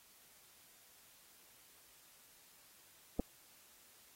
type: clicks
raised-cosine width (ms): 2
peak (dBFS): -22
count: 2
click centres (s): 3.194 / 3.198
effects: white hiss -64 dBFS RMS until 4.15 s + AAC 48 kbps